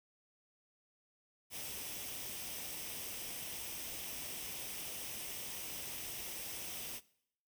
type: noise with comb filter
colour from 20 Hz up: white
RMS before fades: -44 dBFS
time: 1.5-7.01 s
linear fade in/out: 50 ms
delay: 0.35 ms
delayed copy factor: +0.5
effects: noise-tail reverb RT60 0.7 s tail -21 dB re dry